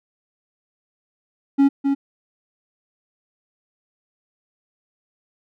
triangle tone with echo, 277.2 Hz, C#4, in tune, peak -9 dBFS, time 1.58-1.69 s, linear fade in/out 20 ms, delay 260 ms, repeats 1, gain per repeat -5 dB, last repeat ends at 1.95 s, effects none

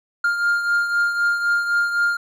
triangle beating tone pair, 1404 / 1407.9 Hz, F6 / F6, +9 / +14 cents, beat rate 3.9 Hz, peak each -16 / -24 dBFS, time 0.24-2.17 s, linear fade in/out 5 ms, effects none

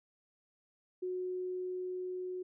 sine tone with level ramp, 366.1 Hz, F#4, 18 cents flat, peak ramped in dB -34 to -37 dBFS, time 1.02-2.43 s, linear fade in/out 10 ms, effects none

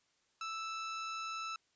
sawtooth tone, 1318.5 Hz, E6, in tune, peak -35 dBFS, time 0.41-1.56 s, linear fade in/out 2 ms, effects white hiss -75 dBFS RMS until 1.75 s + resampled to 16000 Hz

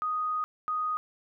sine tone pair in turn, 1244.5 / 1244.5 Hz, D#6 / D#6, 0 / 0 cents, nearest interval unison, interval 0 cents, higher neither, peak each -27 dBFS, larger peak neither, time 0.02-0.44 / 0.68-0.97 s, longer first, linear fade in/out 0 ms, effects none

